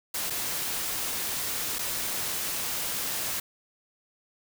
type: noise with dropouts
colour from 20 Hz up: white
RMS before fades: -31 dBFS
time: 0.14-3.4 s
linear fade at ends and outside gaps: 5 ms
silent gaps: 0.3-0.304 / 1.786-1.79 s
effects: none